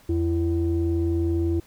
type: tone pair together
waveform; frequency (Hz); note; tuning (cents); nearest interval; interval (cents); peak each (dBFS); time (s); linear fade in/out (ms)
sine; 83.95 / 335.2; E2 / E4; +32 / +29; 2 octaves; 2397; -22; 0.09-1.6; 5
effects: tanh soft clip ceiling -15 dBFS + pink hiss -55 dBFS RMS until 1.66 s